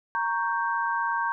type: chord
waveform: sine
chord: G diminished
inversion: first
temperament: equal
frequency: 932.3 / 1108.7 / 1568 Hz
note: Bb5 / Db6 / G6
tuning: 0 / 0 / 0 cents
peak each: -27 / -30 / -29 dBFS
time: 0.15-1.32 s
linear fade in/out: 0 ms
effects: none